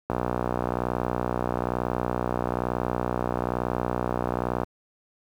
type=click train; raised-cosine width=1 ms; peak=-11 dBFS; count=278; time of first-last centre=0.1-4.634 s; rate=61.1 Hz; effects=high-pass 60 Hz 12 dB/octave + 8-bit